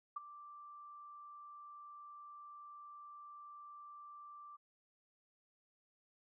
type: tone with ADSR envelope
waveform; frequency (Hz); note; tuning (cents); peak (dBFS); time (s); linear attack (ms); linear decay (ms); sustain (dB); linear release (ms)
sine; 1174.7; D6; 0; -36; 0.16-4.57; 8; 17; -15; 17
effects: none